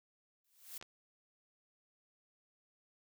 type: noise with exponential growth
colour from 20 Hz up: blue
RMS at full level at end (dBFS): -43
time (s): 0.44-0.78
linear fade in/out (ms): 5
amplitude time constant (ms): 73
type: clicks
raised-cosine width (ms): 0.2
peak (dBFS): -32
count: 2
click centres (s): 0.813 / 0.826
effects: none